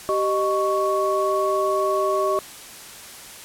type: tone cluster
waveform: sine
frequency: 387.7 / 618 / 1112 Hz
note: G4 / D#5 / C#6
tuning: -19 / -12 / +5 cents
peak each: -23 dBFS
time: 0.09-2.39 s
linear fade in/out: 0 ms
effects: white hiss -40 dBFS RMS until 3.44 s + low-pass 12000 Hz 12 dB/octave